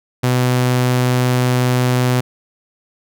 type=tone; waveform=sawtooth; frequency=125.4 Hz; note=B2; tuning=27 cents sharp; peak=-9 dBFS; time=0.23-2.21 s; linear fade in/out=10 ms; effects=none